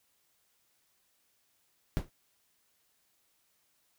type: noise with exponential decay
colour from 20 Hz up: brown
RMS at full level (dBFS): -28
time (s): 1.97-2.1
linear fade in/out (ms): 0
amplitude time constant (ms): 28
effects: white hiss -73 dBFS RMS until 3.98 s